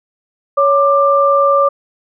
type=tone pair together; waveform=sine; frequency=559.2 / 1185 Hz; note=C#5 / D6; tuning=+15 / +15 cents; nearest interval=octave + minor second; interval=1300 cents; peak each=-11 dBFS; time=0.57-1.69 s; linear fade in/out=10 ms; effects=none